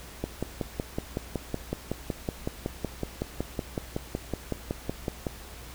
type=click train; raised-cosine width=2 ms; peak=-15 dBFS; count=28; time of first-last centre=0.24-5.268 s; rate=5.37 Hz; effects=added 60 Hz sine -46 dBFS peak until 5.74 s + pink hiss -46 dBFS RMS until 5.74 s